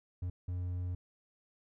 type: tone bursts at uneven times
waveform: triangle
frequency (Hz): 89.6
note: F2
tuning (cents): +45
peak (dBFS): -32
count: 2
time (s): 0.22-0.3 / 0.48-0.95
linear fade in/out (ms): 5
effects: none